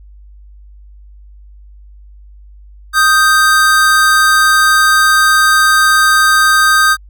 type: tone pair together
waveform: square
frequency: 1244.5 / 1568 Hz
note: D#6 / G6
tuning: 0 / 0 cents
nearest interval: major third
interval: 400 cents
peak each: -11 / -10 dBFS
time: 2.93-6.97 s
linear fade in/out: 50 ms
effects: added 50 Hz sine -35 dBFS peak until 7.09 s